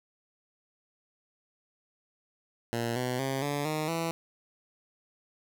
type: tone with pitch steps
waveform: 10% pulse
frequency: 117.1 / 125.5 / 134.51 / 144.17 / 154.51 / 165.6 Hz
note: A#2 / B2 / C3 / D3 / D#3 / E3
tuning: +8 / +28 / +48 / -32 / -12 / +8 cents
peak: -21 dBFS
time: 2.73-4.11 s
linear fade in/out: 0 ms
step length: 230 ms
effects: none